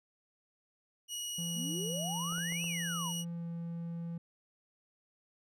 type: tone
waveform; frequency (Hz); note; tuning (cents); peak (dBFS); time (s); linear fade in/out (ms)
20% pulse; 2907; F#7; -31; -32; 1.08-3.25; 50
type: tone with pitch glide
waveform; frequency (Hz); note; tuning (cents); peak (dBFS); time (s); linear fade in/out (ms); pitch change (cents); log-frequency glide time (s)
triangle; 170 to 168.63; F3 to E3; -46 to +40; -35; 1.38-4.18; 5; -14; 3.32-3.46
type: exponential two-way sweep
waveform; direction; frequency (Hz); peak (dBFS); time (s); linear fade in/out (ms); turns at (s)
sine; up then down; 206.2 to 2794 to 854; -39; 1.54-3.13; 50; 2.65
type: clicks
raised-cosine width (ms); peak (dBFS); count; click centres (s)
1; -35; 4; 2.324 / 2.382 / 2.523 / 2.642
effects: none